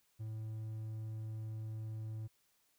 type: tone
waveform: triangle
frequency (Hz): 109.7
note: A2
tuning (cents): -5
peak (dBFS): -38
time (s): 0.19-2.28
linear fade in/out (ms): 20
effects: white hiss -75 dBFS RMS until 2.78 s